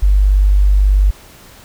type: tone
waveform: sine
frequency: 49.18 Hz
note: G1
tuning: 6 cents sharp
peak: -7 dBFS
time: 0.02-1.11 s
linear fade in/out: 10 ms
effects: pink hiss -41 dBFS RMS until 1.64 s